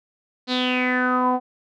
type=tone with low-pass filter sweep; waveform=sawtooth; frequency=251.8 Hz; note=B3; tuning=34 cents sharp; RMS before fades=-21 dBFS; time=0.47-1.4 s; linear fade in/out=50 ms; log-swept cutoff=4300 to 800 Hz; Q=7.3; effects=none